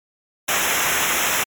pink noise with comb filter, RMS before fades -20 dBFS, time 0.48-1.44 s, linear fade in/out 10 ms, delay 0.22 ms, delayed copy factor -0.95, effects MP3 96 kbps

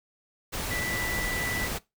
sine tone in noise, 1975.5 Hz, B6, in tune, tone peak -31 dBFS, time 0.7-1.68 s, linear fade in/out 20 ms, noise pink, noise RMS -32 dBFS, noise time 0.52-1.79 s, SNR -2 dB, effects noise-tail reverb RT60 0.2 s tail -20 dB re dry

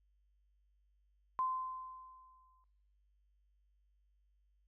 sine tone with exponential decay, 1034 Hz, C6, 21 cents flat, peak -31 dBFS, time 1.39-2.64 s, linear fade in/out 0 ms, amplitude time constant 270 ms, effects noise-tail reverb RT60 0.7 s tail -17 dB re dry + added 50 Hz sine -70 dBFS peak until 4.67 s

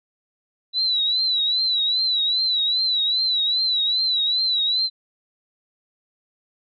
sine tone with vibrato, 3951 Hz, B7, in tune, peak -18 dBFS, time 0.73-4.9 s, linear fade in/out 50 ms, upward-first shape triangle, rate 2.5 Hz, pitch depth 100 cents each way, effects none

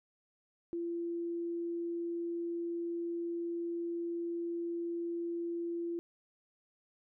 sine tone, 340.7 Hz, F4, 43 cents flat, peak -34 dBFS, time 0.73-5.99 s, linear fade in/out 0 ms, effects none

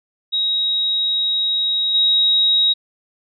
sine tone with level steps, 3802 Hz, A#7, 33 cents sharp, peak -16 / -12 dBFS, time 0.32-2.74 s, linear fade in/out 20 ms, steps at 1.94 s, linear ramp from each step 10 ms, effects none

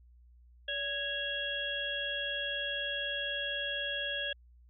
harmonic tone with a mistuned harmonic, 552 Hz, C#5, 7 cents flat, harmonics 1 / 3 / 5 / 6, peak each -41 / -37 / -41 / -36 dBFS, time 0.68-4.33 s, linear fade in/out 5 ms, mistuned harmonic 1, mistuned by +61 cents, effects added 60 Hz sine -56 dBFS peak until 4.69 s

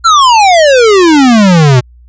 square exponential sweep, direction down, 1396.9 to 120 Hz, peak -3 dBFS, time 0.04-1.81 s, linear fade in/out 20 ms, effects added 60 Hz sine -35 dBFS peak until 2.08 s + resampled to 16000 Hz

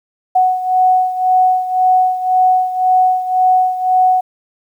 sine beating tone pair, 740 / 741.9 Hz, F#5 / F#5, 0 / +4 cents, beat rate 1.9 Hz, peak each -11 / -16 dBFS, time 0.35-4.21 s, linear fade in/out 10 ms, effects 8-bit

